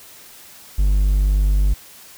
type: tone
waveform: triangle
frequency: 49.5 Hz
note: G1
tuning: 18 cents sharp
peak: -11 dBFS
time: 0.78-1.74 s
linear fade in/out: 10 ms
effects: white hiss -43 dBFS RMS until 2.17 s